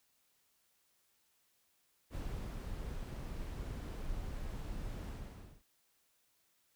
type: noise with ADSR envelope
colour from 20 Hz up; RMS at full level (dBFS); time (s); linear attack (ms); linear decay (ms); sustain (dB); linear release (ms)
brown; -40; 2.1-5.63; 54; 420; -2; 560
effects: white hiss -75 dBFS RMS until 6.75 s